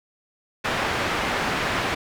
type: low-pass noise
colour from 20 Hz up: white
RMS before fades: -25 dBFS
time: 0.64-1.95 s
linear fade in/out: 10 ms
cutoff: 2000 Hz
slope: 12 dB/octave
effects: none